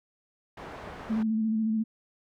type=low-pass noise; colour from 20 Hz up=white; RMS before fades=-42 dBFS; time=0.57-1.23 s; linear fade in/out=5 ms; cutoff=1100 Hz; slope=12 dB/octave
type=tone with vibrato; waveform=sine; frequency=220 Hz; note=A3; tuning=in tune; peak=-24 dBFS; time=1.09-1.84 s; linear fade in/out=20 ms; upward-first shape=square; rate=14 Hz; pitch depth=25 cents each way
effects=none